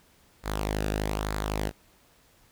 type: tone with flanger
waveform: sawtooth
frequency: 51.91 Hz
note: G#1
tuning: in tune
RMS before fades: -30 dBFS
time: 0.43-1.72 s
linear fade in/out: 50 ms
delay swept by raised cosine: 0.34 to 0.96 ms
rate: 1.1 Hz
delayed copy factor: -0.55
effects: pink hiss -61 dBFS RMS until 2.51 s